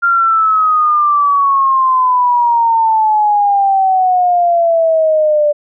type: exponential sweep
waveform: sine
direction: down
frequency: 1396.9 to 587.3 Hz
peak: -8 dBFS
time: 0.02-5.53 s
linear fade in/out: 20 ms
effects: none